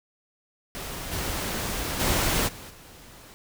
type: noise with level steps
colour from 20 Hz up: pink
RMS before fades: -35 / -30 / -24 / -42 / -48 dBFS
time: 0.75-3.34 s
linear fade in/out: 0 ms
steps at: 1.11 / 1.99 / 2.47 / 2.69 s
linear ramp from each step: 20 ms
effects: none